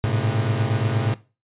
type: tone cluster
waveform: 40% pulse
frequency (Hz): 105 / 113.6 / 133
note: G#2 / A#2 / C3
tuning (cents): +19 / -44 / +29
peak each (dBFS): -23 / -23 / -25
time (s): 0.04-1.14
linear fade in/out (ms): 0
effects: noise-tail reverb RT60 0.3 s tail -18 dB re dry + resampled to 8000 Hz